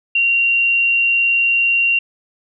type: tone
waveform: sine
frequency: 2759 Hz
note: F7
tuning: 22 cents flat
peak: -12 dBFS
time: 0.15-1.99 s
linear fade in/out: 5 ms
effects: none